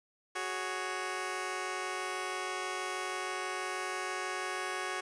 10% pulse chord, F# suspended second, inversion none, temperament just, 370 / 416.2 / 555 Hz, F#4 / G#4 / C#5, 0 / +4 / +2 cents, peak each -29 / -33 / -35 dBFS, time 0.35-5.01 s, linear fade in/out 10 ms, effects resampled to 22050 Hz + 10-bit

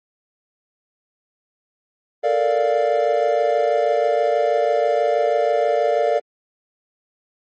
triangle chord, Bb major seventh, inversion third, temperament equal, 440 / 466.2 / 587.3 / 698.5 Hz, A4 / Bb4 / D5 / F5, 0 / 0 / 0 / 0 cents, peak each -22 / -20 / -17 / -19 dBFS, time 2.23-6.2 s, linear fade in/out 20 ms, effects MP3 32 kbps

